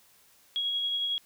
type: tone with tremolo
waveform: sine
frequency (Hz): 3313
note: G#7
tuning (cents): -5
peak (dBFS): -26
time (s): 0.56-1.18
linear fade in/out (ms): 0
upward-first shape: sine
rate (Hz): 11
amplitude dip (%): 25
effects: white hiss -61 dBFS RMS until 1.25 s